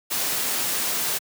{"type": "noise", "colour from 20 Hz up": "white", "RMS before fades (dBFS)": -25, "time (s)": [0.1, 1.19], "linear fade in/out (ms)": 20, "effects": ["high-pass 150 Hz 12 dB/octave"]}